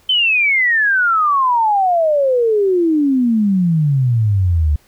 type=exponential sweep; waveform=sine; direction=down; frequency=3101 to 71.6 Hz; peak=-11 dBFS; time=0.09-4.76 s; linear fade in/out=5 ms; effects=pink hiss -53 dBFS RMS until 4.87 s